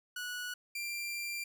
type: tone pair in turn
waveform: sawtooth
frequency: 1469 / 2372 Hz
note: F#6 / D7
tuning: -13 / +17 cents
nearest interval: minor sixth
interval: 830 cents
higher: second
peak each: -34 / -33 dBFS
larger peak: second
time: 0.16-0.54 / 0.75-1.44 s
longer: second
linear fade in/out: 5 ms
effects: none